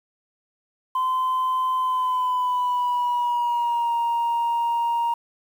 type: tone with pitch glide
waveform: sine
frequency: 1028 to 937.3 Hz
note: C6 to A#5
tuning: -31 to +9 cents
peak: -18 dBFS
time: 0.95-5.14 s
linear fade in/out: 5 ms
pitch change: -160 cents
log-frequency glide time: 1.77-3.93 s
effects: tanh soft clip ceiling -18 dBFS + 8-bit